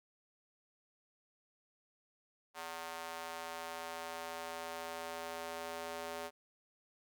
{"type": "tone with high-pass filter sweep", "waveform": "square", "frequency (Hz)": 82.9, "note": "E2", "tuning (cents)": 10, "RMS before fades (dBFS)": -44, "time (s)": [2.54, 6.31], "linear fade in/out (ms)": 50, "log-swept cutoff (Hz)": [820, 540], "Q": 1.4, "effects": []}